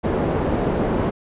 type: low-pass noise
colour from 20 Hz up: white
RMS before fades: -21 dBFS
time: 0.03-1.11 s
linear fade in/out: 20 ms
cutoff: 510 Hz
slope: 12 dB/octave
effects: resampled to 8000 Hz